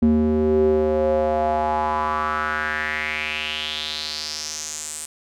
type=tone with band-pass filter sweep; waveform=square; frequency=76.8 Hz; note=D#2; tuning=22 cents flat; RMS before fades=-22 dBFS; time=0.02-5.06 s; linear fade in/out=5 ms; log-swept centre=250 to 8600 Hz; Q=4.5; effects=none